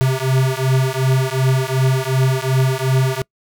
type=beating tone pair; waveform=square; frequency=130 / 132.7 Hz; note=C3 / C3; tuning=-11 / +25 cents; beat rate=2.7 Hz; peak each=-18 dBFS; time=0.01-3.22 s; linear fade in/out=0 ms; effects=noise-tail reverb RT60 0.1 s tail -26 dB re dry